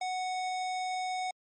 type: tone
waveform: square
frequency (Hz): 740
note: F#5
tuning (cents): 0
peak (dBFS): -32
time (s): 0.01-1.31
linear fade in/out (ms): 5
effects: MP3 32 kbps